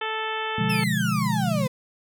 harmonic tone, 439 Hz, A4, 4 cents flat, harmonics 1 / 2 / 3 / 4 / 5 / 6 / 7 / 8, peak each -33 / -31 / -33 / -33 / -38 / -36 / -36 / -40 dBFS, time 0.01-0.84 s, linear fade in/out 5 ms
sine chord, B diminished seventh, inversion none, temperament equal, 123.47 / 146.83 / 174.61 / 207.7 Hz, B2 / D3 / F3 / Ab3, 0 / 0 / 0 / 0 cents, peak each -28 / -29 / -27 / -26 dBFS, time 0.58-1.67 s, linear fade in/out 5 ms
35% pulse exponential sweep, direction down, 2735 to 493.9 Hz, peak -25 dBFS, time 0.69-1.68 s, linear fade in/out 10 ms
effects none

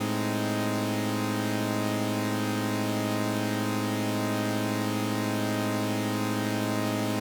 sawtooth tone cluster, 110.3 / 208 / 259.5 / 311.6 Hz, A2 / G#3 / C4 / D#4, +5 / +3 / -14 / +3 cents, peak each -28 dBFS, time 0-7.2 s, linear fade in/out 10 ms, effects none

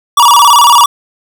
square tone with vibrato, 1046.5 Hz, C6, in tune, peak -3 dBFS, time 0.17-0.86 s, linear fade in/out 5 ms, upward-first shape square, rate 18 Hz, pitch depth 160 cents each way, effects none

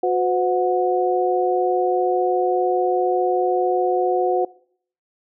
sine tone cluster, 364.1 / 509 / 731 Hz, F#4 / C5 / F#5, -28 / -48 / -21 cents, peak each -20 / -23 / -21 dBFS, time 0.03-4.45 s, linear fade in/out 5 ms, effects noise-tail reverb RT60 0.6 s tail -22 dB re dry

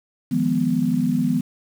sine chord, F half-diminished seventh, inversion third, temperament equal, 155.56 / 174.61 / 207.7 / 246.9 Hz, Eb3 / F3 / Ab3 / Cb4, 0 / 0 / 0 / 0 cents, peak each -26 / -24 / -25 / -20 dBFS, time 0.31-1.41 s, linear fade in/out 10 ms, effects 7-bit

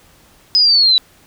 sine linear sweep, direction down, 5070 to 3900 Hz, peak -8 dBFS, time 0.55-0.98 s, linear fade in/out 0 ms, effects pink hiss -49 dBFS RMS until 1.26 s

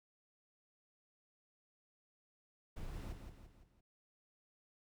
brown noise with echo, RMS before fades -45 dBFS, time 2.76-3.13 s, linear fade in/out 10 ms, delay 170 ms, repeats 4, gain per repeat -6 dB, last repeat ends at 3.81 s, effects none

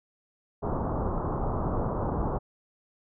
pink low-pass noise, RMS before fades -29 dBFS, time 0.62-2.39 s, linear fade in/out 20 ms, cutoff 1200 Hz, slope 48 dB/octave, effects none

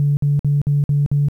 sine tone bursts, 144 Hz, D3, 34 cents flat, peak -12 dBFS, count 6, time 0-1.285 s, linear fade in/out 0 ms, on 170 ms, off 53 ms, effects tanh soft clip ceiling -8 dBFS + 9-bit

